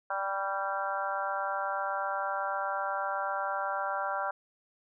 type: harmonic tone with a mistuned harmonic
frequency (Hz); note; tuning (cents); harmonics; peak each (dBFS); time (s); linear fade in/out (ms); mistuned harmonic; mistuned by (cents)
196; G3; 0; 3 / 4 / 5 / 6 / 7 / 8; -37 / -35 / -37 / -41 / -35 / -40; 0.1-4.31; 5; 6; -44
effects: none